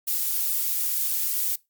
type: noise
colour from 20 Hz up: violet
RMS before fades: -25 dBFS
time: 0.07-1.56 s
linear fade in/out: 10 ms
effects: noise-tail reverb RT60 0.2 s tail -21 dB re dry + Opus 48 kbps